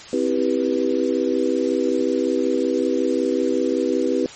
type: chord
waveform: sine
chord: C major seventh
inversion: none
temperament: just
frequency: 261.6 / 327 / 392.4 / 490.5 Hz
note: C4 / E4 / G4 / B4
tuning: 0 / -14 / +2 / -12 cents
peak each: -23 dBFS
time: 0.13-4.26 s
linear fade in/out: 2 ms
effects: white hiss -39 dBFS RMS until 4.35 s + MP3 32 kbps